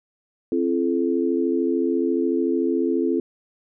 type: tone cluster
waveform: sine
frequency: 265.1 / 339 / 431.8 Hz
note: C4 / E4 / A4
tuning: +23 / +49 / -33 cents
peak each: -23 / -22 / -25 dBFS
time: 0.52-3.2 s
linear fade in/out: 2 ms
effects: none